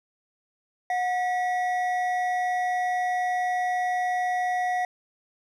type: tone pair together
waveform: triangle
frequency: 727.7 / 1938 Hz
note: F#5 / B6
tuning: -29 / -33 cents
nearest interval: octave + perfect fourth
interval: 1696 cents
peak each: -22 / -30 dBFS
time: 0.9-4.85 s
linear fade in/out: 2 ms
effects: none